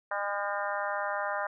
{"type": "harmonic tone with a mistuned harmonic", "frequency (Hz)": 202.7, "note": "G#3", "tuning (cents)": -42, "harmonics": [3, 4, 5, 6, 7, 8, 9], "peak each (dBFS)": [-35, -36, -37, -38, -38, -39, -40], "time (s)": [0.11, 1.47], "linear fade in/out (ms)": 5, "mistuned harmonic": 8, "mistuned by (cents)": -36, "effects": []}